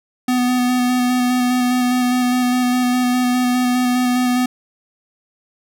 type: tone with vibrato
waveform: square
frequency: 249 Hz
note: B3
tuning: 14 cents sharp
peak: -15 dBFS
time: 0.28-4.46 s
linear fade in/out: 5 ms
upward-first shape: square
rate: 4.9 Hz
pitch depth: 13 cents each way
effects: none